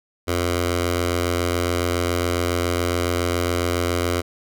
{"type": "tone with notch filter", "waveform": "10% pulse", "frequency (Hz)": 87.2, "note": "F2", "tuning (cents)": -2, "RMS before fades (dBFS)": -22, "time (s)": [0.27, 4.22], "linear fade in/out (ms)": 20, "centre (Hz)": 180, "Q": 1.1, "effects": []}